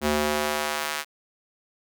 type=tone with high-pass filter sweep; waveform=square; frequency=74.9 Hz; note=D2; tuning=35 cents sharp; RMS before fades=-26 dBFS; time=0.01-1.05 s; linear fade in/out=50 ms; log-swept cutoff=220 to 1400 Hz; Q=0.75; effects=none